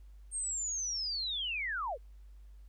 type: linear sweep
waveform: sine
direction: down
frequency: 8680 to 415.4 Hz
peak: -33 dBFS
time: 0.31-1.98 s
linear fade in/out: 50 ms
effects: added 50 Hz sine -50 dBFS peak until 2.68 s + pink hiss -75 dBFS RMS until 2.68 s